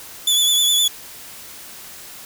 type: tone with vibrato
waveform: sawtooth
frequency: 3452 Hz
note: A7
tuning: 34 cents flat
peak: -11 dBFS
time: 0.27-0.88 s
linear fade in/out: 5 ms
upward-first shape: sine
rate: 9.7 Hz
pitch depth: 36 cents each way
effects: white hiss -38 dBFS RMS until 2.25 s